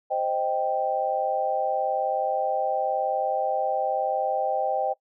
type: chord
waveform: sine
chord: C minor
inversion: none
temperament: equal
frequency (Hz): 523.3 / 622.3 / 784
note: C5 / Eb5 / G5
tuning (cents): 0 / 0 / 0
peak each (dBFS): -29 / -28 / -25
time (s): 0.1-4.94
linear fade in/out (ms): 20
effects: noise-tail reverb RT60 0.1 s tail -21 dB re dry